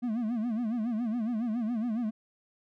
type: tone with vibrato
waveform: triangle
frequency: 229.1 Hz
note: A#3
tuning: 30 cents flat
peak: -26 dBFS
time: 0.02-2.11 s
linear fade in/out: 20 ms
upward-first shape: sine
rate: 7.2 Hz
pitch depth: 140 cents each way
effects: none